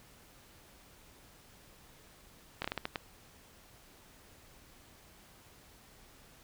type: slowing click train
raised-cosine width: 0.3 ms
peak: -18 dBFS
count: 7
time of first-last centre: 2.62-2.958 s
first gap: 24 ms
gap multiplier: 1.34
effects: pink hiss -59 dBFS RMS until 6.43 s